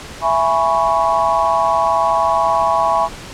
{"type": "chord", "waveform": "sine", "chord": "C# minor seventh", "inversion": "first", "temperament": "equal with one note detuned", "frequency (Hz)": [665, 830.6, 987.8, 1108.7], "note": ["E5", "G#5", "B5", "C#6"], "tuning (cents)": [15, 0, 0, 0], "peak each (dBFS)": -18, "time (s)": [0.21, 3.09], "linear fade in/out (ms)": 50, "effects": ["pink hiss -33 dBFS RMS until 3.33 s", "low-pass 8000 Hz 12 dB/octave"]}